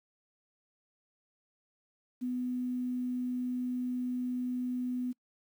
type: tone with quantisation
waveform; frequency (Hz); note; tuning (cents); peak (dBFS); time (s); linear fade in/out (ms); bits
sine; 249.5; B3; +18; -31; 2.21-5.13; 20; 10
effects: noise-tail reverb RT60 0.1 s tail -24 dB re dry